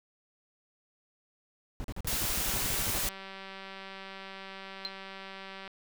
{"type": "noise bursts", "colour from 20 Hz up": "brown", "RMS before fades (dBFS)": -36, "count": 16, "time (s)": [1.8, 3.072], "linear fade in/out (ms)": 0, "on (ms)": 42, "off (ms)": 40}
{"type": "noise", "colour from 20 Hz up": "white", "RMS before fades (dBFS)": -32, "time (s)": [2.07, 3.09], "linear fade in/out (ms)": 2}
{"type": "click train", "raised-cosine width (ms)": 0.3, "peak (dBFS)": -28, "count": 620, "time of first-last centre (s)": [2.47, 5.677], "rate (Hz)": 193}
{"type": "tone with exponential decay", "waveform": "sine", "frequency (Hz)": 4117, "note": "C8", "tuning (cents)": -29, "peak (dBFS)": -28, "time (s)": [4.85, 4.93], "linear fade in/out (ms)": 0, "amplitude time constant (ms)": 16}
{"effects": []}